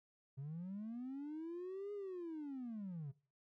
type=linear two-way sweep; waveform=triangle; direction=up then down; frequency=130.81 to 415.3 to 130.81 Hz; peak=-40 dBFS; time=0.37-3.12 s; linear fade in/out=20 ms; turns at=1.93 s; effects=noise-tail reverb RT60 0.4 s tail -23 dB re dry + tanh soft clip ceiling -39 dBFS